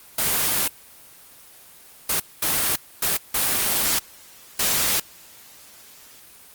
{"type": "noise bursts at uneven times", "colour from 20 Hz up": "white", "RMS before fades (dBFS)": -21, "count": 6, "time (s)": [[0.18, 0.68], [2.09, 2.2], [2.42, 2.76], [3.02, 3.17], [3.34, 3.99], [4.59, 5]], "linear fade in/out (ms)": 5, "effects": ["white hiss -47 dBFS RMS until 6.54 s", "Opus 24 kbps"]}